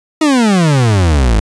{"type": "exponential sweep", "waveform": "40% pulse", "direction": "down", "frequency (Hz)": [322.2, 50], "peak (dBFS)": -7, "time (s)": [0.21, 1.4], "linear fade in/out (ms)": 5, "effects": ["resampled to 22050 Hz", "8-bit"]}